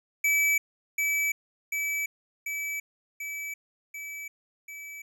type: tone with echo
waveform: square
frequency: 2300 Hz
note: D7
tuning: 37 cents flat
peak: -22 dBFS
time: 0.24-0.58 s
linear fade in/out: 5 ms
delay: 740 ms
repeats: 6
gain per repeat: -3 dB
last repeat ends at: 5.02 s
effects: none